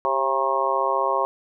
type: harmonic tone with a mistuned harmonic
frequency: 135.1 Hz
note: C#3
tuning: 44 cents flat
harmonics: 3 / 4 / 5 / 6 / 7 / 8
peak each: -29 / -26 / -28 / -30 / -25 / -24 dBFS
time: 0.05-1.25 s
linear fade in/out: 0 ms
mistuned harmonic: 3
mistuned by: -47 cents
effects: none